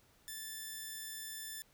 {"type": "tone", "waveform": "5% pulse", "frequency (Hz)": 1760, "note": "A6", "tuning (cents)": 0, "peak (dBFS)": -32, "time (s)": [0.28, 1.62], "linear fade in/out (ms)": 0, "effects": ["pink hiss -68 dBFS RMS until 1.73 s"]}